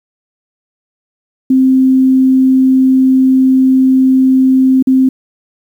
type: tone with dropouts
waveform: sine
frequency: 261.6 Hz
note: C4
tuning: in tune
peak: -5 dBFS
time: 1.5-5.09 s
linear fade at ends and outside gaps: 5 ms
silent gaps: 4.826-4.871 s
effects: 7-bit